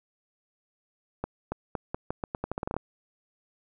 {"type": "accelerating click train", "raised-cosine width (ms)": 1, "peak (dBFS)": -16, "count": 15, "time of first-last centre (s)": [1.24, 2.766], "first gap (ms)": 280, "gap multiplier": 0.83, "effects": []}